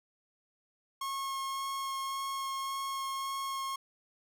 45% pulse tone with vibrato, 1085 Hz, C#6, 37 cents flat, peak -34 dBFS, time 1.01-3.76 s, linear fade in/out 5 ms, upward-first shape sine, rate 1.8 Hz, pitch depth 8 cents each way, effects none

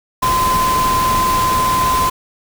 sine tone in noise, 1029 Hz, C6, 29 cents flat, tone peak -13 dBFS, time 0.22-2.1 s, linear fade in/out 10 ms, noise pink, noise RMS -21 dBFS, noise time 0.22-2.1 s, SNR +5 dB, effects none

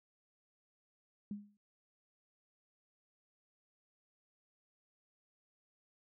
sine tone with exponential decay, 205.3 Hz, G#3, 20 cents flat, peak -36 dBFS, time 1.31-1.57 s, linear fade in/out 2 ms, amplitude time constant 56 ms, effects noise-tail reverb RT60 0.2 s tail -25 dB re dry

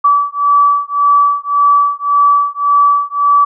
sine beating tone pair, 1150 / 1151.8 Hz, D6 / D6, -37 / -34 cents, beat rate 1.8 Hz, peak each -11 dBFS, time 0.04-3.45 s, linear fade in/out 10 ms, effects none

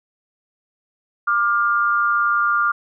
sine tone pair together, 1189 / 1407 Hz, D6 / F6, +21 / +12 cents, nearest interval minor third, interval 291 cents, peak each -18 dBFS, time 1.27-2.72 s, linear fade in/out 10 ms, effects none

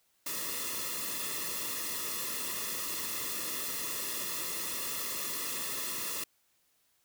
white noise with comb filter, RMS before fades -36 dBFS, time 0.26-6.24 s, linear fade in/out 5 ms, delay 1.3 ms, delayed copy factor -0.9, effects white hiss -72 dBFS RMS until 7.04 s

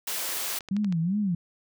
white high-pass noise, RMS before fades -31 dBFS, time 0.07-0.59 s, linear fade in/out 5 ms, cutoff 380 Hz, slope 12 dB/octave
click train, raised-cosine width 0.2 ms, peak -24 dBFS, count 9, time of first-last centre 0.29-0.925 s, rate 12.6 Hz
sine tone with vibrato, 185 Hz, F#3, in tune, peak -23 dBFS, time 0.71-1.35 s, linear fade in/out 5 ms, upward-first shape sine, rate 2.6 Hz, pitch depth 230 cents each way
effects none

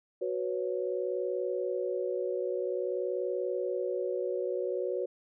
sine chord, F# suspended fourth, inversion none, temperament equal, 370 / 493.9 / 554.4 Hz, F#4 / B4 / C#5, 0 / 0 / 0 cents, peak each -33 / -34 / -35 dBFS, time 0.21-5.06 s, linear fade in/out 10 ms, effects none

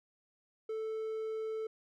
triangle tone, 440 Hz, A4, in tune, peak -33 dBFS, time 0.69-1.67 s, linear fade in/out 5 ms, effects none

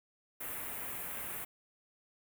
white band-stop noise, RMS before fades -41 dBFS, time 0.4-1.45 s, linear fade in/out 10 ms, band 2600 to 10000 Hz, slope 24 dB/octave, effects none

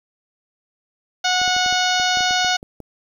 harmonic tone, 732 Hz, F#5, 19 cents flat, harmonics 1 / 2 / 3 / 4 / 5 / 6 / 7 / 8 / 9, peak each -21 / -22 / -28 / -25 / -25 / -27 / -29 / -30 / -32 dBFS, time 1.24-2.57 s, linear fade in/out 10 ms
clicks, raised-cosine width 2 ms, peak -22 dBFS, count 12, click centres 1.416 / 1.478 / 1.565 / 1.662 / 1.726 / 1.999 / 2.172 / 2.207 / 2.309 / 2.447 / 2.629 / 2.803 s
effects 8-bit

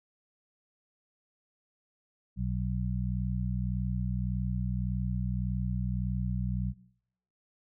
harmonic tone, 61.74 Hz, B1, in tune, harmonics 1 / 2 / 3, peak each -33 / -33 / -33 dBFS, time 2.36-6.74 s, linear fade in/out 50 ms, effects noise-tail reverb RT60 0.7 s tail -20 dB re dry

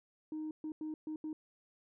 sine tone bursts at uneven times, 310.2 Hz, D#4, 5 cents flat, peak -36 dBFS, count 5, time 0.32-0.51 / 0.64-0.72 / 0.81-0.94 / 1.07-1.16 / 1.24-1.33 s, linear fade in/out 2 ms, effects tanh soft clip ceiling -35 dBFS

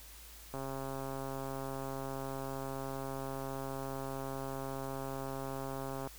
click train, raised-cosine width 1 ms, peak -27 dBFS, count 748, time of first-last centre 0.54-6.073 s, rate 135 Hz, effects added 55 Hz sine -54 dBFS peak until 6.18 s + white hiss -54 dBFS RMS until 6.18 s

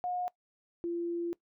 sine tone pair in turn, 720 / 342.5 Hz, F#5 / F4, -47 / -34 cents, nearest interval octave + minor second, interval 1287 cents, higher first, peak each -31 / -31 dBFS, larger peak neither, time 0.04-0.28 / 0.84-1.33 s, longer second, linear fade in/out 0 ms, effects noise-tail reverb RT60 0.1 s tail -21 dB re dry

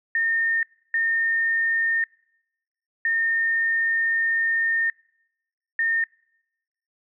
sine tone bursts at uneven times, 1824 Hz, A#6, 38 cents flat, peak -19 dBFS, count 4, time 0.15-0.63 / 0.94-2.04 / 3.05-4.9 / 5.79-6.04 s, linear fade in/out 2 ms, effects noise-tail reverb RT60 0.9 s tail -26 dB re dry

